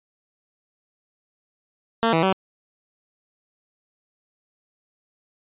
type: tone with pitch steps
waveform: 10% pulse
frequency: 228.1 / 163.4 / 190.4 Hz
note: A#3 / E3 / F#3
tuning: -37 / -15 / +50 cents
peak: -9 dBFS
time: 2.03-2.327 s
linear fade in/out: 0 ms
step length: 99 ms
effects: resampled to 8000 Hz